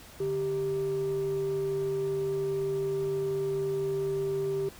sine tone pair together, 146.83 / 392 Hz, D3 / G4, 0 / 0 cents, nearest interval octave + perfect fourth, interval 1700 cents, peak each -35 / -26 dBFS, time 0.2-4.69 s, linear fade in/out 5 ms, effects tanh soft clip ceiling -24 dBFS + pink hiss -50 dBFS RMS until 4.79 s

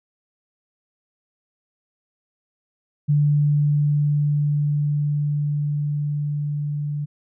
sine tone with level ramp, 146.83 Hz, D3, in tune, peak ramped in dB -14 to -23 dBFS, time 3.08-7.06 s, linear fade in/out 20 ms, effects none

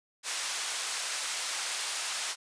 white band-pass noise, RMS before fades -34 dBFS, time 0.23-2.36 s, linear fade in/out 50 ms, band 820 to 8700 Hz, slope 12 dB/octave, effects resampled to 22050 Hz

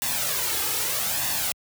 white noise with flanger, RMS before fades -26 dBFS, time 0.02-1.52 s, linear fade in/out 0 ms, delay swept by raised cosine 1.1 to 2.4 ms, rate 0.8 Hz, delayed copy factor +0.65, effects high-pass 60 Hz 12 dB/octave

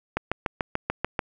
click train, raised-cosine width 0.5 ms, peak -9 dBFS, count 8, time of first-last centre 0.17-1.192 s, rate 6.85 Hz, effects none

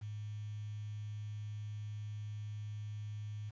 sine tone with quantisation, 105.3 Hz, G#2, 24 cents sharp, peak -40 dBFS, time 0.01-3.51 s, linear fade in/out 20 ms, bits 10, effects resampled to 16000 Hz

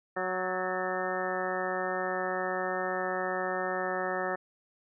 harmonic tone with a mistuned harmonic, 185 Hz, F#3, in tune, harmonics 1 / 2 / 3 / 4 / 5 / 6 / 7 / 8 / 9 / 10, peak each -43 / -36 / -35 / -36 / -42 / -42 / -38 / -46 / -43 / -37 dBFS, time 0.16-4.36 s, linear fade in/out 10 ms, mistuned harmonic 10, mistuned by -48 cents, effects none

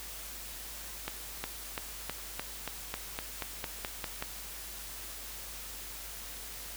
accelerating click train, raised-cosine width 0.3 ms, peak -18 dBFS, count 13, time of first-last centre 1.08-4.224 s, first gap 360 ms, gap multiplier 0.94, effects added 50 Hz sine -50 dBFS peak until 6.76 s + white hiss -44 dBFS RMS until 6.76 s

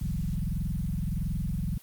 sine tone with frequency modulation, 106.9 Hz, A2, 49 cents flat, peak -27 dBFS, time 0.01-1.78 s, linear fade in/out 5 ms, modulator 21.5 Hz, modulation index 3.8, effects white hiss -54 dBFS RMS until 1.82 s + Opus 48 kbps

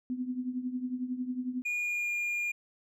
sine tone with tremolo, 251.7 Hz, B3, 33 cents sharp, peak -28 dBFS, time 0.1-1.62 s, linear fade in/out 0 ms, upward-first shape triangle, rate 11 Hz, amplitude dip 80%
triangle tone with pitch glide, 2437 to 2416 Hz, D#7 to D7, -37 to +48 cents, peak -28 dBFS, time 1.65-2.52 s, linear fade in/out 10 ms, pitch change -15 cents, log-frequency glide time 1.77-2.11 s
effects none

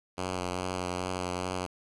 5% pulse tone with vibrato, 91 Hz, F#2, 28 cents flat, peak -20 dBFS, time 0.17-1.67 s, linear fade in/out 20 ms, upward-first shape sine, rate 2.4 Hz, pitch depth 23 cents each way, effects resampled to 24000 Hz + 9-bit

